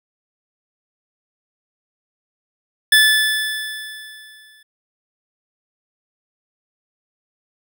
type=tone with exponential decay; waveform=25% pulse; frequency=1738 Hz; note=A6; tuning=22 cents flat; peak=-4 dBFS; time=2.92-4.63 s; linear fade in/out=5 ms; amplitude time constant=370 ms; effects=none